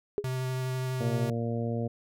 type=tone with exponential decay; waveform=sine; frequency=411 Hz; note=G#4; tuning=18 cents flat; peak=-21 dBFS; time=0.18-0.26 s; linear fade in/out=0 ms; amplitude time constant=17 ms
type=tone with vibrato; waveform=square; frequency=129.1 Hz; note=C3; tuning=23 cents flat; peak=-30 dBFS; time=0.24-1.3 s; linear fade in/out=2 ms; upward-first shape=sine; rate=12 Hz; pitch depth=10 cents each way
type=harmonic tone; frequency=116.54 Hz; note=A#2; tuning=in tune; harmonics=1 / 2 / 3 / 4 / 5 / 6; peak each=-31 / -33 / -41 / -36 / -39 / -43 dBFS; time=1-1.88 s; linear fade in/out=10 ms
effects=none